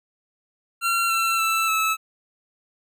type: tone with pitch steps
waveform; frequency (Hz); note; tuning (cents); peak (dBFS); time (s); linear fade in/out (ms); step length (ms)
25% pulse; 1369 / 1347 / 1325.4 / 1304.2; F6 / E6 / E6 / E6; -35 / +37 / +9 / -19; -16; 0.81-1.97; 50; 290
effects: none